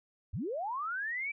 sine linear sweep, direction up, 58.27 to 2349 Hz, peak -33 dBFS, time 0.33-1.32 s, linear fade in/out 10 ms, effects none

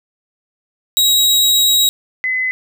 sawtooth / sine tone pair in turn, 3827 / 2027 Hz, A#7 / B6, +45 / +45 cents, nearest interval major seventh, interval 1100 cents, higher first, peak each -7 / -15 dBFS, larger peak first, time 0.97-1.89 / 2.24-2.51 s, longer first, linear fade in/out 0 ms, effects none

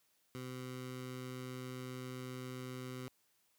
15% pulse tone with notch filter, 127.5 Hz, C3, 44 cents flat, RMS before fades -45 dBFS, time 0.35-3.08 s, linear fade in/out 0 ms, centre 650 Hz, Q 1.9, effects white hiss -75 dBFS RMS until 3.58 s + high-pass 60 Hz 12 dB/octave

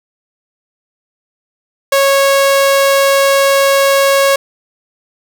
sawtooth tone, 551 Hz, C#5, 11 cents flat, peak -4 dBFS, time 1.92-4.36 s, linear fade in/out 5 ms, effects none

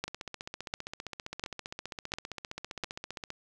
two click trains, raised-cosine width 0.2 ms, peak -21 / -15 dBFS, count 50 / 5, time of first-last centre 0.08-3.304 / 0.04-2.837 s, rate 15.2 / 1.43 Hz, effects none

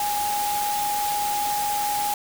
sine tone in noise, 826 Hz, G#5, 10 cents flat, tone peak -23 dBFS, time 0-2.14 s, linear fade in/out 2 ms, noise white, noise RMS -30 dBFS, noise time 0-2.14 s, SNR +4 dB, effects none

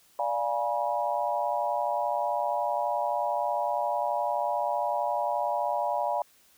sine chord, D diminished seventh, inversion none, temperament equal with one note detuned, 587.3 / 698.5 / 830.6 / 965.8 Hz, D5 / F5 / Ab5 / Cb6, 0 / 0 / 0 / -39 cents, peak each -31 dBFS, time 0.19-6.22 s, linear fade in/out 2 ms, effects white hiss -61 dBFS RMS until 6.57 s

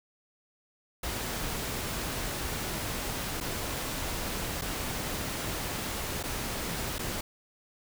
pink noise with dropouts, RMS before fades -34 dBFS, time 1.03-7.21 s, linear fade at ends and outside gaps 5 ms, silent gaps 3.403-3.409 / 4.613-4.618 / 6.23-6.236 / 6.984-6.991 s, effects none

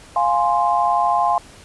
sine chord, F minor, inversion none, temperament equal, 698.5 / 830.6 / 1046.5 Hz, F5 / Ab5 / C6, 0 / 0 / 0 cents, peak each -19 dBFS, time 0.16-1.38 s, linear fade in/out 2 ms, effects pink hiss -44 dBFS RMS until 1.64 s + resampled to 24000 Hz

